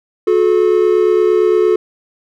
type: tone pair together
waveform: triangle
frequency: 362.8 / 431.5 Hz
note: F#4 / A4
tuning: -34 / -34 cents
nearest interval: minor third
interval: 300 cents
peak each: -10 dBFS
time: 0.27-1.76 s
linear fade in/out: 5 ms
effects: none